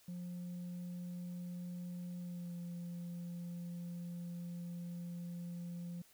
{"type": "tone with pitch glide", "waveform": "sine", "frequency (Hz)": [177, 173.56], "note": ["F3", "F3"], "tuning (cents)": [23, -10], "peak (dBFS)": -39, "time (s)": [0.08, 6.02], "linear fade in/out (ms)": 5, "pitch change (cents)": -33, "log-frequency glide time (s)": [2.2, 2.55], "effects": ["tanh soft clip ceiling -41 dBFS", "white hiss -66 dBFS RMS until 6.13 s"]}